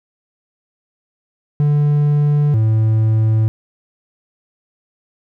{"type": "tone pair in turn", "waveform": "triangle", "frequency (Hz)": [146.83, 110], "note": ["D3", "A2"], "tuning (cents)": [0, 0], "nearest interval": "perfect fourth", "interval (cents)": 500, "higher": "first", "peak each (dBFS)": -9, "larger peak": "neither", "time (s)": [[1.6, 2.54], [2.54, 3.48]], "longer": "neither", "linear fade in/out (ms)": 0, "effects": []}